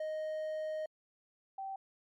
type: tone pair in turn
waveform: triangle / sine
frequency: 622.3 / 775.5 Hz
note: D#5 / G5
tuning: 0 / -19 cents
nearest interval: major third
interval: 381 cents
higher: second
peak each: -33 / -38 dBFS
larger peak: first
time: 0-0.86 / 1.58-1.76 s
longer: first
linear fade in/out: 5 ms
effects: MP3 64 kbps